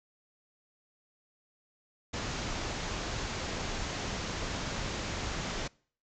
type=low-pass noise; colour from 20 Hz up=pink; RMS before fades=-36 dBFS; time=2.13-5.68 s; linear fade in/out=10 ms; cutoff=7300 Hz; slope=96 dB/octave; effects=noise-tail reverb RT60 0.5 s tail -25 dB re dry